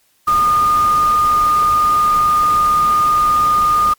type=tone in noise; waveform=sine; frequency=1221 Hz; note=D#6; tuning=33 cents flat; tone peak=-10 dBFS; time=0.27-3.94 s; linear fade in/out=10 ms; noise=pink; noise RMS=-28 dBFS; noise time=0.27-3.94 s; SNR=+15 dB; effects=white hiss -58 dBFS RMS until 3.98 s + MP3 96 kbps